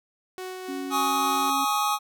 sawtooth tone with tremolo, 370.9 Hz, F#4, 4 cents sharp, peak -29 dBFS, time 0.38-1.5 s, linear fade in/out 0 ms, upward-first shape sine, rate 3.5 Hz, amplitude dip 25%
sine tone with pitch glide, 277.2 to 273.1 Hz, C#4 to C#4, 0 to -26 cents, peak -31 dBFS, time 0.68-1.65 s, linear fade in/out 10 ms, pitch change -26 cents, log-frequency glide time 0.86-1.01 s
square chord, Ab suspended fourth, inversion none, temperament equal with one note detuned, 830.6 / 1108.7 / 1259.7 Hz, Ab5 / Db6 / Eb6, 0 / 0 / +21 cents, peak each -27 / -29 / -27 dBFS, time 0.9-1.99 s, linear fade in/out 50 ms
effects none

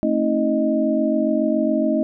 sine tone cluster, 224.4 / 271.2 / 318.7 / 620 Hz, A3 / C#4 / D#4 / D#5, +34 / -38 / +42 / -6 cents, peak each -22 dBFS, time 0.03-2.03 s, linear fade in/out 0 ms, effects none

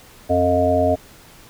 harmonic tone, 89.2 Hz, F2, 37 cents sharp, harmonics 1 / 3 / 5 / 7 / 8, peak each -23 / -22 / -23 / -17 / -22 dBFS, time 0.29-0.96 s, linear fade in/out 20 ms, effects pink hiss -46 dBFS RMS until 1.49 s

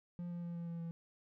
triangle tone with pitch steps, 174.61 / 173.1 / 171.61 / 170.13 / 168.66 / 167.21 Hz, F3 / F3 / F3 / F3 / E3 / E3, 0 / -15 / -30 / -45 / +40 / +25 cents, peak -38 dBFS, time 0.19-0.91 s, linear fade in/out 0 ms, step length 120 ms, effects none

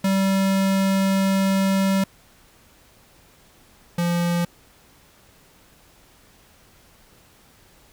square tone pair in turn, 193.5 / 172.74 Hz, G3 / F3, -22 / -19 cents, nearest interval major second, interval 197 cents, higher first, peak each -18 / -20 dBFS, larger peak first, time 0.04-2.04 / 3.98-4.45 s, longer first, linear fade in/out 5 ms, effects pink hiss -54 dBFS RMS until 7.92 s

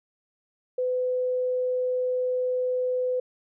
sine tone, 504 Hz, B4, 35 cents sharp, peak -23 dBFS, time 0.78-3.2 s, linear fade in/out 5 ms, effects none

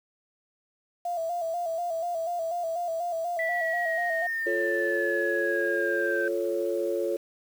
sine tone with vibrato, 678 Hz, E5, 49 cents sharp, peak -27 dBFS, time 1.05-4.27 s, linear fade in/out 5 ms, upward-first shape square, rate 4.1 Hz, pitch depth 56 cents each way
sine exponential sweep, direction down, 1975.5 to 1552 Hz, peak -27 dBFS, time 3.39-6.28 s, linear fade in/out 2 ms
sine chord, F augmented, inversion none, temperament equal, 349.2 / 440 / 554.4 Hz, F4 / A4 / C#5, 0 / 0 / 0 cents, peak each -29 / -30 / -29 dBFS, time 4.46-7.17 s, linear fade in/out 10 ms
effects tanh soft clip ceiling -15 dBFS + 8-bit

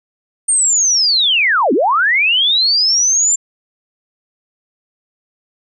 sine linear two-way sweep, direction down then up, 8870 to 233.1 to 7350 Hz, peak -10 dBFS, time 0.48-3.36 s, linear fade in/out 10 ms, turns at 1.73 s, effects none

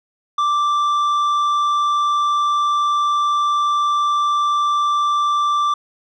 sine tone with tanh clipping, 1174.7 Hz, D6, in tune, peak -16 dBFS, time 0.38-5.74 s, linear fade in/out 5 ms, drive 7 dB, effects none

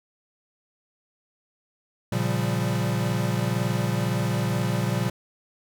square chord, G half-diminished seventh, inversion first, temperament equal, 116.54 / 138.59 / 174.61 / 196 Hz, Bb2 / Db3 / F3 / G3, 0 / 0 / 0 / 0 cents, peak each -27 / -30 / -30 / -31 dBFS, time 2.12-5.1 s, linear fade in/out 5 ms, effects none

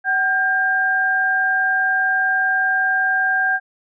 sine tone pair together, 755.1 / 1600 Hz, F#5 / G6, +35 / +35 cents, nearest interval octave + minor second, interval 1300 cents, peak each -22 / -16 dBFS, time 0.04-3.6 s, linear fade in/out 50 ms, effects none

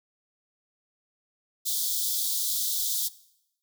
white high-pass noise, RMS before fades -28 dBFS, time 1.65-3.09 s, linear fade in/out 20 ms, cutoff 3300 Hz, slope 96 dB/octave, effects noise-tail reverb RT60 0.8 s tail -19 dB re dry

